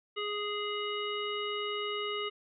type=harmonic tone; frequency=415.3 Hz; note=G#4; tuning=in tune; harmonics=1 / 3 / 5 / 7 / 9; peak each=-36 / -38 / -41 / -38 / -46 dBFS; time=0.16-2.3 s; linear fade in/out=20 ms; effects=none